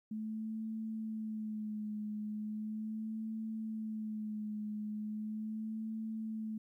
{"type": "tone with vibrato", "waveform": "sine", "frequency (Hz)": 216, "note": "A3", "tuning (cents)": -32, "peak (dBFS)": -37, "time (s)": [0.11, 6.58], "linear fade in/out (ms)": 5, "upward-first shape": "sine", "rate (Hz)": 0.38, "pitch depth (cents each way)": 37, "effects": ["13-bit"]}